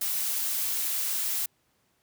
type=noise; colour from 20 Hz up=blue; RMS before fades=-29 dBFS; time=0.01-1.46 s; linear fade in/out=5 ms; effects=pink hiss -70 dBFS RMS until 2.02 s + high-pass 80 Hz 12 dB/octave